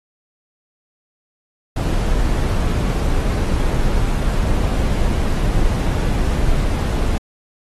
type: noise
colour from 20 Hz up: brown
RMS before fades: -17 dBFS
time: 1.76-7.18 s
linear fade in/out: 5 ms
effects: AAC 32 kbps